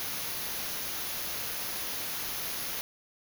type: band-stop noise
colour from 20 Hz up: white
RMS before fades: -35 dBFS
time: 0-2.81 s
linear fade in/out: 0 ms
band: 6800 to 9600 Hz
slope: 96 dB/octave
effects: none